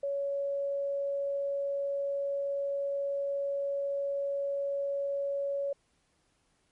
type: tone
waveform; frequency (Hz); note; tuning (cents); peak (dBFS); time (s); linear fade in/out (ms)
sine; 560; C#5; +18; -29; 0.03-5.73; 5
effects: pink hiss -72 dBFS RMS until 6.71 s + MP3 48 kbps